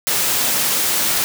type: high-pass noise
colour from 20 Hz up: white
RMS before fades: -18 dBFS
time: 0.07-1.24 s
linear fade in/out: 0 ms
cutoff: 110 Hz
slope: 12 dB/octave
effects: none